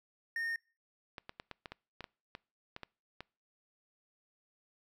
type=tone; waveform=triangle; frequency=1836 Hz; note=A#6; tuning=27 cents flat; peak=-32 dBFS; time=0.36-0.56 s; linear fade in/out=2 ms
type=clicks; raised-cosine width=0.3 ms; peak=-27 dBFS; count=12; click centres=1.182 / 1.294 / 1.399 / 1.513 / 1.658 / 1.72 / 2.007 / 2.042 / 2.351 / 2.764 / 2.833 / 3.206 s
effects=noise-tail reverb RT60 0.4 s tail -26 dB re dry